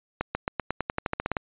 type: accelerating click train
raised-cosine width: 0.5 ms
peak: -11 dBFS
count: 14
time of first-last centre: 0.21-1.368 s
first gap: 140 ms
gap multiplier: 0.92
effects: resampled to 8000 Hz